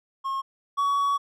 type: tone pair in turn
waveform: triangle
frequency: 1080 / 1126.6 Hz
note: C#6 / C#6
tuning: -45 / +28 cents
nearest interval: minor second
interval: 73 cents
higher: second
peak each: -24 / -19 dBFS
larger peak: second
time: 0.24-0.42 / 0.77-1.18 s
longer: second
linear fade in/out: 20 ms
effects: none